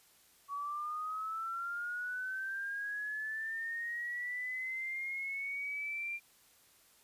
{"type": "linear sweep", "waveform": "sine", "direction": "up", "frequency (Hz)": [1123, 2386], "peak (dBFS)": -36, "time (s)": [0.48, 6.2], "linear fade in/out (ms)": 50, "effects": ["white hiss -65 dBFS RMS until 7.03 s", "resampled to 32000 Hz"]}